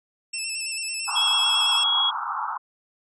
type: tone with vibrato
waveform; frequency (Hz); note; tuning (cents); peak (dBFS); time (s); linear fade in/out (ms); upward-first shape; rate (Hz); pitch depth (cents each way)
10% pulse; 2660; E7; +15; -18; 0.33-1.84; 10; square; 9; 28
type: band-pass noise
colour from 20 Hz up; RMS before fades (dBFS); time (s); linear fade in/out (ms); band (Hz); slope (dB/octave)
pink; -29; 1.07-2.58; 20; 820 to 1400; 96
type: tone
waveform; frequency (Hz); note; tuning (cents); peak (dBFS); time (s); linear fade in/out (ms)
sine; 3322; G#7; 0; -19; 1.15-2.11; 20
effects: resampled to 22050 Hz